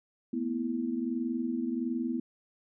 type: chord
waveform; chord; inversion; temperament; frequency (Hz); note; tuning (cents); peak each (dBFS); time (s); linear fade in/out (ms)
sine; A suspended second; none; equal with one note detuned; 225.5 / 246.9 / 329.6; A3 / B3 / E4; +43 / 0 / 0; -37 / -31 / -35; 0.33-2.2; 5
effects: none